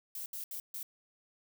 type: noise bursts at uneven times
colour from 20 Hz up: violet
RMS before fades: -41 dBFS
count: 4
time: 0.15-0.26 / 0.33-0.44 / 0.51-0.6 / 0.74-0.83 s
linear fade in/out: 2 ms
effects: none